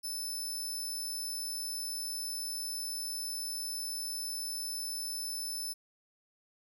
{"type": "tone", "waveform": "20% pulse", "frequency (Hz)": 5274, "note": "E8", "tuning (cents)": 0, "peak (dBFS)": -30, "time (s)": [0.03, 5.74], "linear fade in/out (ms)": 20, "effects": []}